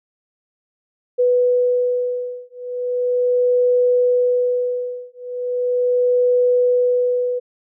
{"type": "beating tone pair", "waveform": "sine", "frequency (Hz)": [493.9, 494.28], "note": ["B4", "B4"], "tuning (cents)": [0, 1], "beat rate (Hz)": 0.38, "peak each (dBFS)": -18, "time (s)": [1.18, 7.4], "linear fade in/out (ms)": 20, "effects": []}